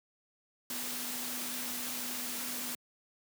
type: tone in noise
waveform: sine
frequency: 246.9 Hz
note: B3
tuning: in tune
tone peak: -46 dBFS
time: 0.7-2.75 s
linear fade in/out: 2 ms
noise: white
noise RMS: -38 dBFS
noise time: 0.7-2.75 s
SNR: -11 dB
effects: high-pass 150 Hz 12 dB/octave